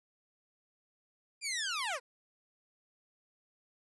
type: linear sweep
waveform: 15% pulse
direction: down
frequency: 2436 to 453.2 Hz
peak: -27 dBFS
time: 1.41-2 s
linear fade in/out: 50 ms
effects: resampled to 24000 Hz